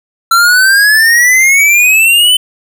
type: exponential sweep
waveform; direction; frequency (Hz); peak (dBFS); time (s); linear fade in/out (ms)
square; up; 1346 to 3052; -5; 0.31-2.37; 5
effects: none